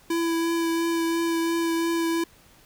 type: tone with vibrato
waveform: square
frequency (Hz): 333.1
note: E4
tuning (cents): +18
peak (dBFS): -23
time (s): 0.1-2.24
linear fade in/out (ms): 5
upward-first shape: triangle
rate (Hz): 2.9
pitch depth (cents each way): 15
effects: pink hiss -55 dBFS RMS until 2.65 s